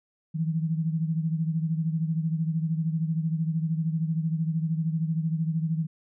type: beating tone pair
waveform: sine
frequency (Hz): 159.5 / 172.5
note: D#3 / F3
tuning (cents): +43 / -21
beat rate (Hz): 13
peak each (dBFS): -25 / -31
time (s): 0.34-5.87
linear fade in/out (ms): 20
effects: none